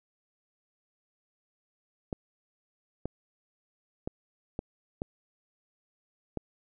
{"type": "clicks", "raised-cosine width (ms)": 2, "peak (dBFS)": -19, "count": 6, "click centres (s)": [2.128, 3.056, 4.075, 4.591, 5.019, 6.373], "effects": []}